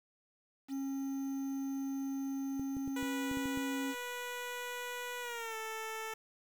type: tone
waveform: triangle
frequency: 272 Hz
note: C#4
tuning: 33 cents flat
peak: -33 dBFS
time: 0.68-3.95 s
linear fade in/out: 50 ms
type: clicks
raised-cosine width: 3 ms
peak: -32 dBFS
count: 8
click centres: 2.596 / 2.768 / 2.877 / 3.028 / 3.314 / 3.372 / 3.457 / 3.574 s
type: tone with pitch glide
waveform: 10% pulse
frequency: 490 to 441.6 Hz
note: B4 to A4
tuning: -14 to +6 cents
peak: -31 dBFS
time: 2.96-6.14 s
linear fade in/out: 5 ms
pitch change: -180 cents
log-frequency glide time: 5.21-5.56 s
effects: 9-bit